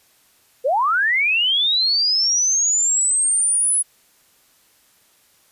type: linear sweep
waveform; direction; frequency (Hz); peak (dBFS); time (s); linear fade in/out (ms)
sine; up; 466.2 to 10320; -15; 0.64-3.83; 20
effects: white hiss -57 dBFS RMS until 5.51 s + resampled to 32000 Hz